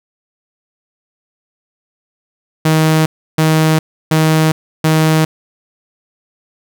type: tone bursts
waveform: sawtooth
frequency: 157.8 Hz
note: D#3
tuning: 25 cents sharp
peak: -5 dBFS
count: 4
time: 2.65-5.25 s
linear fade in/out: 5 ms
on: 410 ms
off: 320 ms
effects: none